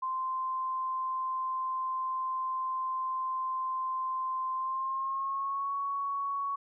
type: tone with pitch glide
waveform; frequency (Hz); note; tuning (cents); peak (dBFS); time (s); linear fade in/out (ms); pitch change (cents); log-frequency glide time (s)
sine; 1041 to 1115.7; C6 to C#6; -9 to +11; -30; 0.02-6.56; 10; +120; 4.54-5.74
effects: none